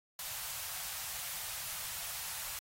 white band-stop noise, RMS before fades -41 dBFS, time 0.19-2.59 s, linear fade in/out 2 ms, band 140 to 640 Hz, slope 24 dB/octave, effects AAC 48 kbps

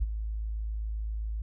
sine tone with ADSR envelope, 53.8 Hz, A1, 38 cents flat, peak -20 dBFS, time 0-1.42 s, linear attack 23 ms, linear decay 27 ms, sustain -10 dB, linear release 4 ms, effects tanh soft clip ceiling -20 dBFS

